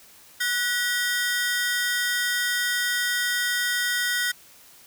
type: ring-modulated tone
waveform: sawtooth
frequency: 1700 Hz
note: G#6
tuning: 40 cents sharp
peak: -16 dBFS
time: 0.4-4.32 s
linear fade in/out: 10 ms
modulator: 224 Hz
effects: white hiss -51 dBFS RMS until 4.86 s